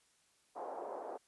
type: band-pass noise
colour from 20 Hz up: pink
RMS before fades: -44 dBFS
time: 0.55-1.18 s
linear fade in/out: 20 ms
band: 450 to 880 Hz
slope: 24 dB/octave
effects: white hiss -72 dBFS RMS until 1.27 s + resampled to 24000 Hz